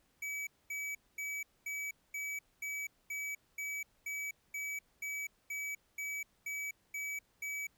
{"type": "tone bursts", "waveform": "square", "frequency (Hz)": 2285, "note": "D7", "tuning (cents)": -48, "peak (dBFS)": -38, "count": 16, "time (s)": [0.22, 7.67], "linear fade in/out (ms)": 5, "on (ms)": 250, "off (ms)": 230, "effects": ["pink hiss -73 dBFS RMS until 7.77 s"]}